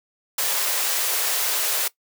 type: high-pass noise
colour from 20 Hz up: white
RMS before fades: -23 dBFS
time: 0.38-1.88 s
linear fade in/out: 5 ms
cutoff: 390 Hz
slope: 48 dB/octave
effects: noise-tail reverb RT60 0.1 s tail -19 dB re dry